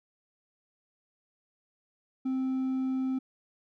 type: tone with hard clipping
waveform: triangle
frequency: 261.6 Hz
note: C4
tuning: in tune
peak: -28 dBFS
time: 2.25-3.19 s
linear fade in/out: 10 ms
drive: 5 dB
effects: none